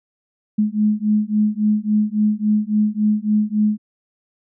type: beating tone pair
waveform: sine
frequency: 210 / 213.6 Hz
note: G#3 / G#3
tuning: +19 / +49 cents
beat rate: 3.6 Hz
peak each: -18 dBFS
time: 0.58-3.78 s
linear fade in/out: 10 ms
effects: none